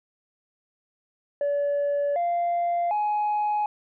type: tone with pitch steps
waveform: sine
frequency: 573 / 693.3 / 838.9 Hz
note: D5 / F5 / G#5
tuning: -43 / -13 / +17 cents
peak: -20 dBFS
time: 1.41-3.66 s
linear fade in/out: 2 ms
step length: 750 ms
effects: tanh soft clip ceiling -20 dBFS

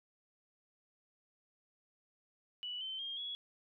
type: tone with pitch steps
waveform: sine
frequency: 2955 / 3084 / 3219 / 3359 Hz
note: F#7 / G7 / G7 / G#7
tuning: -3 / -29 / +45 / +19 cents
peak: -39 dBFS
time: 2.63-3.35 s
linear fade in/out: 0 ms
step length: 180 ms
effects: none

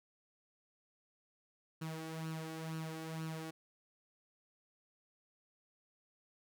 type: tone with flanger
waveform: sawtooth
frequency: 160.3 Hz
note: E3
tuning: 48 cents flat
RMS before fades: -43 dBFS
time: 1.81-3.51 s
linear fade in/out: 10 ms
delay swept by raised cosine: 0.7 to 2.7 ms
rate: 2.1 Hz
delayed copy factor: +0.6
effects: none

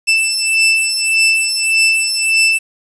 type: beating tone pair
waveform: sawtooth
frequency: 2651 / 2652.7 Hz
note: E7 / E7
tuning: +9 / +10 cents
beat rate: 1.7 Hz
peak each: -11 dBFS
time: 0.07-2.59 s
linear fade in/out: 20 ms
effects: resampled to 24000 Hz + 7-bit

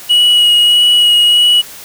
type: tone with vibrato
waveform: triangle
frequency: 2911 Hz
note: F#7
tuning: 29 cents flat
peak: -4 dBFS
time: 0.09-1.62 s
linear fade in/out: 20 ms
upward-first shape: sine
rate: 1.6 Hz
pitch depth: 12 cents each way
effects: white hiss -32 dBFS RMS until 1.84 s

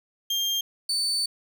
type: tone pair in turn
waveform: 35% pulse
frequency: 3199 / 4520 Hz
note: G7 / C#8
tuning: +34 / +33 cents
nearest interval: tritone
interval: 599 cents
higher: second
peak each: -22 dBFS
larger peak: neither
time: 0.3-0.61 / 0.89-1.26 s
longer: second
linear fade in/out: 5 ms
effects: none

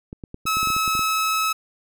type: clicks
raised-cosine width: 3 ms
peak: -21 dBFS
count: 12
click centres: 0.129 / 0.238 / 0.344 / 0.455 / 0.57 / 0.63 / 0.673 / 0.703 / 0.765 / 0.878 / 0.952 / 0.993 s
type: tone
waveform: sawtooth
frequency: 1293 Hz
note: E6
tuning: 34 cents flat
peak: -16 dBFS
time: 0.46-1.53 s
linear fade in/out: 10 ms
effects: none

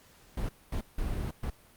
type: noise bursts at uneven times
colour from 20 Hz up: brown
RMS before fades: -32 dBFS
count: 4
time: 0.37-0.49 / 0.72-0.81 / 0.98-1.31 / 1.43-1.5 s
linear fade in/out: 5 ms
effects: pink hiss -59 dBFS RMS until 1.76 s + Opus 48 kbps

